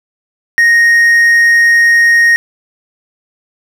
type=tone; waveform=triangle; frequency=1865 Hz; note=A#6; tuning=in tune; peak=-3 dBFS; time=0.58-2.36 s; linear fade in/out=0 ms; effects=none